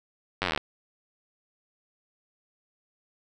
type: slowing click train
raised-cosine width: 0.3 ms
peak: -10 dBFS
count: 14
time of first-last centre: 0.42-0.576 s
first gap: 10 ms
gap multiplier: 1.03
effects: none